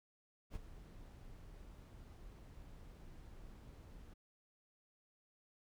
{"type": "noise with ADSR envelope", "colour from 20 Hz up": "brown", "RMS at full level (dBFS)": -44, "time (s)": [0.5, 4.14], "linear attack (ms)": 54, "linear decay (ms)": 23, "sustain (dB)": -11, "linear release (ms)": 10, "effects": []}